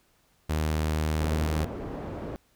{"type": "tone", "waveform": "sawtooth", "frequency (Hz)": 77.6, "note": "D#2", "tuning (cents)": -4, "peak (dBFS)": -21, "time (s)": [0.49, 1.65], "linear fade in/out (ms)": 10}
{"type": "low-pass noise", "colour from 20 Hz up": "white", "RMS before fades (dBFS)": -36, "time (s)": [1.21, 2.36], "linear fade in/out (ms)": 0, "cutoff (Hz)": 470, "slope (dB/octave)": 12}
{"effects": ["pink hiss -66 dBFS RMS until 2.55 s"]}